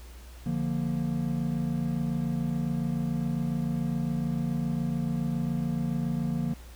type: chord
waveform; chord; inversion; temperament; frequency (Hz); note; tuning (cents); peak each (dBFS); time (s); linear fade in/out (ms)
triangle; Bb major; first; equal with one note detuned; 147.51 / 174.61 / 233.1; D3 / F3 / Bb3; +8 / 0 / 0; -29; 0.46-6.54; 5
effects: added 60 Hz sine -44 dBFS peak until 6.75 s + pink hiss -53 dBFS RMS until 6.75 s